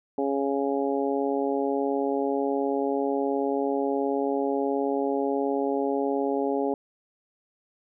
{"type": "harmonic tone", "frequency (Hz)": 138.59, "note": "C#3", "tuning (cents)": 0, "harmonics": [2, 3, 4, 5, 6], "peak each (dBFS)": [-28, -27, -31, -34, -33], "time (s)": [0.18, 6.74], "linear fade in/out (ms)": 2, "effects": []}